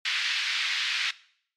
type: band-pass noise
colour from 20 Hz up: pink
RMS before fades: -28 dBFS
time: 0.05-1.11 s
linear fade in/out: 5 ms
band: 1800 to 4400 Hz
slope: 24 dB/octave
effects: noise-tail reverb RT60 0.6 s tail -19 dB re dry + MP3 96 kbps